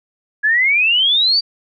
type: exponential sweep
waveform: sine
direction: up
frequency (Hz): 1665 to 4718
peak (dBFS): -11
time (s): 0.43-1.41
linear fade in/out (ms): 20
effects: none